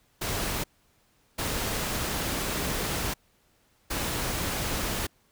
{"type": "noise bursts at uneven times", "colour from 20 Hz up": "pink", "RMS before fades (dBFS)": -30, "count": 3, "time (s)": [[0.21, 0.64], [1.38, 3.14], [3.9, 5.07]], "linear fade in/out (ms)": 10, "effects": ["pink hiss -66 dBFS RMS until 5.31 s"]}